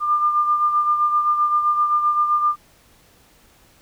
sine beating tone pair, 1199 / 1206.7 Hz, D6 / D6, +36 / +47 cents, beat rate 7.7 Hz, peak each -16 / -25 dBFS, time 0-2.56 s, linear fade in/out 50 ms, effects pink hiss -54 dBFS RMS until 3.81 s

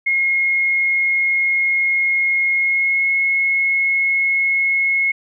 sine tone with pitch glide, 2154 to 2173 Hz, C7 to C#7, +50 to -35 cents, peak -14 dBFS, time 0.06-5.12 s, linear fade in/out 10 ms, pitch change +15 cents, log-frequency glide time 2.53-3.1 s, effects none

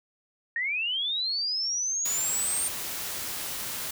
sine linear sweep, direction up, 1819 to 8820 Hz, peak -26 dBFS, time 0.56-2.68 s, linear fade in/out 2 ms
white noise, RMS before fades -34 dBFS, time 2.05-3.91 s, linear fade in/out 5 ms
effects none

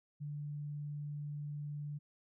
sine tone, 146.83 Hz, D3, in tune, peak -39 dBFS, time 0.2-1.99 s, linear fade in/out 20 ms, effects none

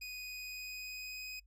25% pulse tone with pitch glide, 2489 to 2509 Hz, D#7 to D#7, 0 to +14 cents, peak -39 dBFS, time 0.01-1.4 s, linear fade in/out 10 ms, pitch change +14 cents, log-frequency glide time 0.18-1.27 s, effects noise-tail reverb RT60 0.1 s tail -24 dB re dry + added 50 Hz sine -61 dBFS peak until 1.46 s

